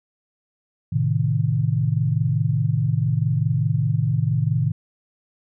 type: chord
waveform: sine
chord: A diminished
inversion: none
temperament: equal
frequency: 110 / 130.81 / 155.56 Hz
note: A2 / C3 / Eb3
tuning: 0 / 0 / 0 cents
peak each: -22 dBFS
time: 0.92-4.72 s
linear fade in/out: 10 ms
effects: none